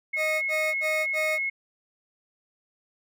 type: tone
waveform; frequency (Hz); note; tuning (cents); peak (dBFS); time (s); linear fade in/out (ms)
sine; 2174; C#7; -34; -25; 0.13-1.5; 10
type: tone bursts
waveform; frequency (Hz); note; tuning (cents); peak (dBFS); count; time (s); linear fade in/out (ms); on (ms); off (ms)
40% pulse; 622.3; D#5; 0; -26; 4; 0.16-1.389; 50; 260; 63
effects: none